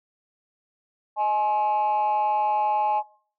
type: tone with amplitude modulation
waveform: sine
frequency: 844 Hz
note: G#5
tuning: 28 cents sharp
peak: -15 dBFS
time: 1.16-3.03 s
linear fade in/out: 50 ms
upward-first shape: sine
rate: 222 Hz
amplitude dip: 80%
effects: noise-tail reverb RT60 0.5 s tail -22 dB re dry + tanh soft clip ceiling -16 dBFS